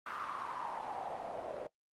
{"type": "noise with band-pass filter sweep", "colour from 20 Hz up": "pink", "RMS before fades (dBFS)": -41, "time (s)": [0.06, 1.67], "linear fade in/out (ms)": 5, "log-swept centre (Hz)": [1300, 560], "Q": 5.6, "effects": ["noise-tail reverb RT60 0.1 s tail -20 dB re dry", "Opus 32 kbps"]}